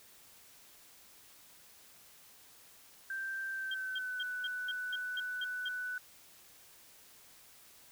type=tone with pitch glide; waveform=sine; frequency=1568 to 1491.2 Hz; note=G6 to F#6; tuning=0 to +13 cents; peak=-36 dBFS; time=3.1-5.98 s; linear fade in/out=2 ms; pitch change=-87 cents; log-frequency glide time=3.51-4.23 s
type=tone bursts; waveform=sine; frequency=3198 Hz; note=G7; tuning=34 cents sharp; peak=-36 dBFS; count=9; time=3.71-5.687 s; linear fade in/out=5 ms; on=33 ms; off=210 ms
effects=white hiss -59 dBFS RMS until 7.91 s